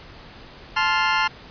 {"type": "chord", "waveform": "25% pulse", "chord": "F major", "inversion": "first", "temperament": "just", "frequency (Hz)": [873.1, 1047.7, 1396.9], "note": ["A5", "C6", "F6"], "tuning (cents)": [-14, 2, 0], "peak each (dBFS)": -19, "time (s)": [0.76, 1.28], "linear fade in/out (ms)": 10, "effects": ["pink hiss -43 dBFS RMS until 1.5 s", "resampled to 11025 Hz"]}